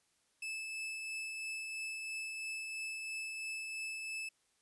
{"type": "tone with tremolo", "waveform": "40% pulse", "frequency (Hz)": 2620, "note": "E7", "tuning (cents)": -11, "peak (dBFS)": -37, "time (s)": [0.42, 4.29], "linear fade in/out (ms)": 5, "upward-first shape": "triangle", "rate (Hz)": 3, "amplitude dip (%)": 30, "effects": ["white hiss -75 dBFS RMS until 4.61 s", "resampled to 24000 Hz"]}